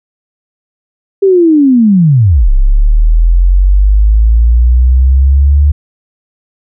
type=linear two-way sweep; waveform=sine; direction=down then up; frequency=399.8 to 32.35 to 73.4 Hz; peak=-3 dBFS; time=1.22-5.72 s; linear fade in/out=10 ms; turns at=2.5 s; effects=none